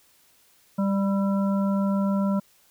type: harmonic tone with a mistuned harmonic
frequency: 197.3 Hz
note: G3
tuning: 11 cents sharp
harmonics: 1 / 3 / 5 / 7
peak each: -21 / -31 / -35 / -38 dBFS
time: 0.78-2.4 s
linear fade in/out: 10 ms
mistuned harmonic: 7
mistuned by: -44 cents
effects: white hiss -60 dBFS RMS until 2.7 s